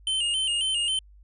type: tone with vibrato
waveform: square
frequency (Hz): 2960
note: F#7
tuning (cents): 0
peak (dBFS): -24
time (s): 0.07-0.99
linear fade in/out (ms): 2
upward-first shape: square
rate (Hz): 3.7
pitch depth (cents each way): 70
effects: added 50 Hz sine -49 dBFS peak until 1.23 s + resampled to 24000 Hz